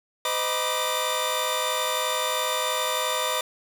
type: tone cluster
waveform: sawtooth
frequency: 510 / 621 / 968 / 1179 / 3577 Hz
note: C5 / D#5 / B5 / D6 / A7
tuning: -44 / -3 / -35 / +6 / +28 cents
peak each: -27 dBFS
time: 0.25-3.41 s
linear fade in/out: 2 ms
effects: none